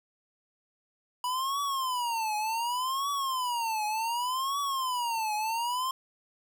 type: tone with vibrato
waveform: square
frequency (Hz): 980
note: B5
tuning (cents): -14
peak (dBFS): -29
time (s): 1.24-5.91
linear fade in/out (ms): 2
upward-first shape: triangle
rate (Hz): 0.67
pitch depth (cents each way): 270
effects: none